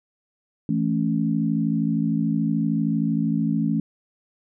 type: chord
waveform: sine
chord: A major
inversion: second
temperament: equal with one note detuned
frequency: 164.81 / 218 / 277.2 Hz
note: E3 / A3 / C#4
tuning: 0 / -16 / 0 cents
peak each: -24 / -23 / -25 dBFS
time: 0.69-3.8 s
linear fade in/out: 2 ms
effects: none